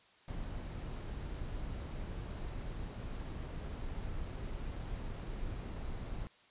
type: noise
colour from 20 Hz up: brown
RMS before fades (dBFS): -41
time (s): 0.28-6.27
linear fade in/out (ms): 0
effects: white hiss -64 dBFS RMS until 6.5 s + resampled to 8000 Hz